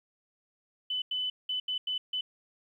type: tone bursts at uneven times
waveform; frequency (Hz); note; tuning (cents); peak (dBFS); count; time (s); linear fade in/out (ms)
sine; 3008; F#7; +28; -29; 6; 0.9-1.02 / 1.11-1.3 / 1.49-1.6 / 1.68-1.78 / 1.87-1.98 / 2.13-2.21; 5
effects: 11-bit